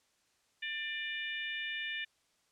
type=harmonic tone with a mistuned harmonic; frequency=595 Hz; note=D5; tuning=22 cents sharp; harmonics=3 / 4 / 5 / 6; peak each=-39 / -41 / -43 / -45 dBFS; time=0.62-2.05 s; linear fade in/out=10 ms; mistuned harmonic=5; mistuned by=-26 cents; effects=white hiss -73 dBFS RMS until 2.51 s + low-pass 8000 Hz 12 dB/octave